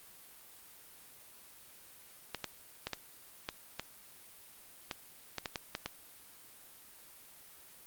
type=clicks; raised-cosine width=0.2 ms; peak=-18 dBFS; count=12; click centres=2.347 / 2.443 / 2.87 / 2.933 / 3.489 / 3.796 / 4.912 / 5.383 / 5.458 / 5.558 / 5.751 / 5.86 s; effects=white hiss -56 dBFS RMS until 7.86 s + Opus 32 kbps